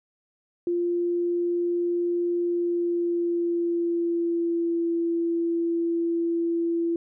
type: tone with pitch glide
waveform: sine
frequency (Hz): 347.8 to 336.9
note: F4 to E4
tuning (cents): -7 to +38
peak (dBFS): -22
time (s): 0.67-6.96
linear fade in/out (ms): 2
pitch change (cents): -55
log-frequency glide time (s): 2.39-4.86
effects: none